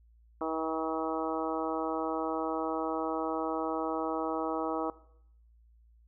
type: harmonic tone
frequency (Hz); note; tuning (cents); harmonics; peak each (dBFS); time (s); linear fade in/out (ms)
160; D#3; +49; 2 / 3 / 4 / 5 / 6 / 7 / 8; -35 / -37 / -38 / -39 / -40 / -40 / -41; 0.41-4.9; 2
effects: noise-tail reverb RT60 0.7 s tail -18 dB re dry + added 57 Hz sine -58 dBFS peak until 6.07 s